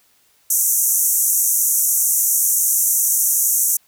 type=band-pass noise; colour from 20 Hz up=white; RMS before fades=-17 dBFS; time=0.5-3.77 s; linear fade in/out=5 ms; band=5900 to 15000 Hz; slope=96 dB/octave; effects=white hiss -58 dBFS RMS until 3.87 s